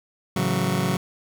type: chord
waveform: sawtooth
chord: F# minor seventh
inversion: first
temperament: just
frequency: 111 / 138.75 / 166.5 / 185 Hz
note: A2 / C#3 / E3 / F#3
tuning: +16 / +2 / +18 / 0 cents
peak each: -26 / -22 / -25 / -20 dBFS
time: 0.36-0.97 s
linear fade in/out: 5 ms
effects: 8-bit